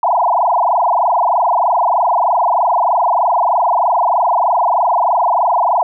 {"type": "tone with frequency modulation", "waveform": "sine", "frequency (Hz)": 839, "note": "G#5", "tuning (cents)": 17, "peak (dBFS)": -10, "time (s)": [0.03, 5.83], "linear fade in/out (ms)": 2, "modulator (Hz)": 23.2, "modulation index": 7.4, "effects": []}